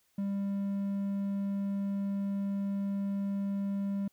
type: tone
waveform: triangle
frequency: 198.5 Hz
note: G3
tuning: 22 cents sharp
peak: -28 dBFS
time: 0.18-4.08 s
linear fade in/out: 5 ms
effects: white hiss -72 dBFS RMS until 4.12 s